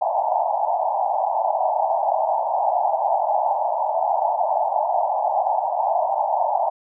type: band-pass noise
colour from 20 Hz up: white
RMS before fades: -21 dBFS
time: 0.01-6.7 s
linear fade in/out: 10 ms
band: 620 to 910 Hz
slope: 96 dB/octave
effects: none